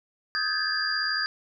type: tone cluster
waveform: sine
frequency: 1255 / 1560 / 1654 / 1732 / 4793 Hz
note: D#6 / G6 / G#6 / A6 / D8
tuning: +15 / -9 / -8 / -28 / +34 cents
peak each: -34 / -32 / -32 / -32 / -28 dBFS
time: 0.35-1.26 s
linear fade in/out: 0 ms
effects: none